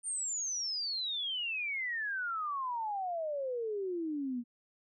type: exponential sweep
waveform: sine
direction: down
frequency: 9120 to 233.1 Hz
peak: -33 dBFS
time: 0.03-4.44 s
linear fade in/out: 50 ms
effects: none